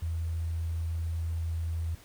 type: tone with sample-and-hold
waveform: sine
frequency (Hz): 82.41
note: E2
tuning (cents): 0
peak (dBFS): -29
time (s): 0.02-1.95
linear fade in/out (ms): 5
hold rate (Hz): 8820
effects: pink hiss -55 dBFS RMS until 2.04 s